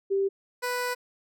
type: tone pair in turn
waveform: sine / 15% pulse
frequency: 392 / 493.9 Hz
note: G4 / B4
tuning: 0 / 0 cents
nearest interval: major third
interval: 400 cents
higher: second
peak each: -22 / -21 dBFS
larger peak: second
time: 0.1-0.29 / 0.62-0.95 s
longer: second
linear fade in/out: 20 ms
effects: none